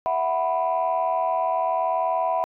sine chord, E suspended second, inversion none, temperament equal, 659.3 / 740 / 987.8 Hz, E5 / F#5 / B5, 0 / 0 / 0 cents, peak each -24 dBFS, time 0.06-2.44 s, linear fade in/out 0 ms, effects tanh soft clip ceiling -14 dBFS

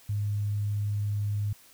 sine tone, 103.2 Hz, G#2, 10 cents flat, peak -26 dBFS, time 0.09-1.53 s, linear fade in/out 5 ms, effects white hiss -56 dBFS RMS until 1.73 s

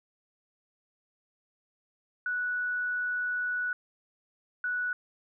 sine tone bursts at uneven times, 1475 Hz, F#6, 6 cents flat, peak -28 dBFS, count 2, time 2.26-3.73 / 4.64-4.93 s, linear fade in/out 2 ms, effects none

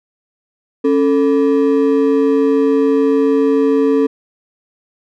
triangle ring-modulated tone, 359.4 Hz, F4, 50 cents sharp, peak -5 dBFS, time 0.84-4.07 s, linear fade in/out 10 ms, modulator 83.9 Hz, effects none

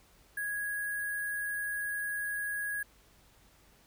sine tone with sample-and-hold, 1661.2 Hz, G#6, in tune, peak -32 dBFS, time 0.37-2.83 s, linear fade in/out 5 ms, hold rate 11025 Hz, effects added 50 Hz sine -67 dBFS peak until 3.86 s + pink hiss -63 dBFS RMS until 3.86 s

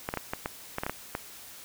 clicks, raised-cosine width 0.5 ms, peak -15 dBFS, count 10, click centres 0.089 / 0.139 / 0.173 / 0.335 / 0.459 / 0.784 / 0.835 / 0.865 / 0.896 / 1.151 s, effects white hiss -47 dBFS RMS until 1.64 s

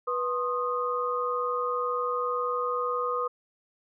sine tone cluster, 491.2 / 1061 / 1239 Hz, B4 / C6 / D#6, -9 / +24 / -8 cents, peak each -30 / -33 / -29 dBFS, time 0.07-3.28 s, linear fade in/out 10 ms, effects none

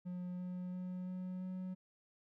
triangle tone with pitch steps, 179.5 / 180.85 / 182.22 / 183.59 / 184.97 Hz, F3 / F#3 / F#3 / F#3 / F#3, +48 / -39 / -26 / -13 / 0 cents, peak -38 dBFS, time 0.05-1.75 s, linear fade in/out 20 ms, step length 340 ms, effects none

